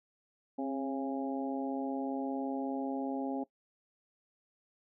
harmonic tone with a mistuned harmonic, 136.9 Hz, C#3, 21 cents flat, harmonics 2 / 3 / 4 / 5 / 6, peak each -34 / -44 / -41 / -44 / -42 dBFS, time 0.58-3.44 s, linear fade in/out 10 ms, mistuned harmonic 2, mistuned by -33 cents, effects noise-tail reverb RT60 0.1 s tail -19 dB re dry

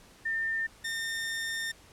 sine / sawtooth tone pair in turn, 1804 / 1815.5 Hz, A6 / A#6, +43 / -46 cents, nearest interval unison, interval 11 cents, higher second, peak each -28 dBFS, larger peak neither, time 0.25-0.67 / 0.84-1.72 s, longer second, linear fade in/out 10 ms, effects pink hiss -56 dBFS RMS until 1.92 s + low-pass 11000 Hz 12 dB/octave

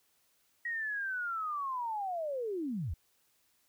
sine linear sweep, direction down, 1906 to 60.5 Hz, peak -33 dBFS, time 0.65-2.94 s, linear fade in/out 5 ms, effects white hiss -72 dBFS RMS until 3.68 s

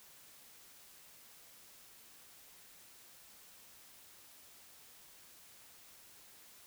silence, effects white hiss -59 dBFS RMS until 6.66 s

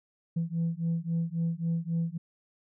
sine beating tone pair, 164.81 / 168.51 Hz, E3 / E3, 0 / +38 cents, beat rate 3.7 Hz, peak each -29 dBFS, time 0.36-2.18 s, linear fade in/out 10 ms, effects tanh soft clip ceiling -23 dBFS

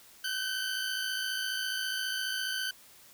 20% pulse tone pair together, 1513.3 / 1568 Hz, F#6 / G6, +39 / 0 cents, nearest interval minor second, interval 61 cents, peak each -28 / -32 dBFS, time 0.24-2.71 s, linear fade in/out 5 ms, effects white hiss -56 dBFS RMS until 3.13 s

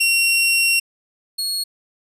sawtooth tone pair in turn, 2739 / 4323 Hz, F7 / C#8, -34 / -44 cents, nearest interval minor sixth, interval 790 cents, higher second, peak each -11 / -18 dBFS, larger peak first, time 0-0.8 / 1.38-1.64 s, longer first, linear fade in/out 10 ms, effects resampled to 32000 Hz

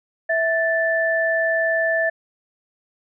sine tone pair together, 655 / 1759.3 Hz, E5 / A6, -11 / -1 cents, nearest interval octave + perfect fourth, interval 1710 cents, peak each -20 dBFS, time 0.29-2.1 s, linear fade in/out 10 ms, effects none

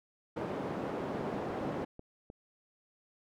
white band-pass noise, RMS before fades -37 dBFS, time 0.36-1.85 s, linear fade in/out 10 ms, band 150 to 560 Hz, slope 12 dB/octave
clicks, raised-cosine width 2 ms, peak -33 dBFS, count 10, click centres 1.007 / 1.15 / 1.21 / 1.342 / 1.504 / 1.612 / 1.65 / 1.821 / 1.994 / 2.301 s
effects none

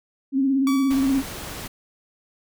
sine tone with vibrato, 270 Hz, C#4, 45 cents flat, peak -17 dBFS, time 0.32-1.23 s, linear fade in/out 50 ms, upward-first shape sine, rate 17 Hz, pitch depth 49 cents each way
sawtooth tone with exponential decay, 1143 Hz, D6, 47 cents flat, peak -22 dBFS, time 0.67-1.59 s, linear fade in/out 1 ms, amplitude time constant 200 ms
pink noise, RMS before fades -34 dBFS, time 0.9-1.68 s, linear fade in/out 10 ms
effects none

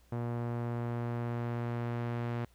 sawtooth tone with low-pass filter sweep, 118.9 Hz, A#2, 35 cents sharp, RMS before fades -35 dBFS, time 0.12-2.45 s, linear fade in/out 5 ms, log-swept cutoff 1100 to 2200 Hz, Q 0.76, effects added 60 Hz sine -62 dBFS peak until 2.54 s + pink hiss -68 dBFS RMS until 2.54 s

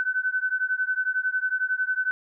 sine beating tone pair, 1508 / 1519 Hz, F#6 / F#6, +32 / +45 cents, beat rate 11 Hz, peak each -26 dBFS, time 0-2.11 s, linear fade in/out 0 ms, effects none

